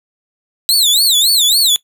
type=tone with vibrato; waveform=sawtooth; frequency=3906 Hz; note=B7; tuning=20 cents flat; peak=-6 dBFS; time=0.69-1.76 s; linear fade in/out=0 ms; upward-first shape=sine; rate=3.6 Hz; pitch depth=240 cents each way; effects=noise-tail reverb RT60 0.1 s tail -20 dB re dry